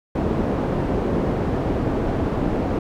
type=low-pass noise; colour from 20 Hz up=white; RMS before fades=-22 dBFS; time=0.15-2.79 s; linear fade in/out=5 ms; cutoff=420 Hz; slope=12 dB/octave; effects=none